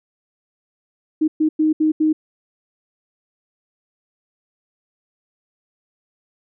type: tone bursts at uneven times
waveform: sine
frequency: 311.1 Hz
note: D#4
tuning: in tune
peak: -13 dBFS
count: 5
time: 1.21-1.28 / 1.4-1.49 / 1.59-1.73 / 1.8-1.92 / 2-2.13 s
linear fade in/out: 10 ms
effects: none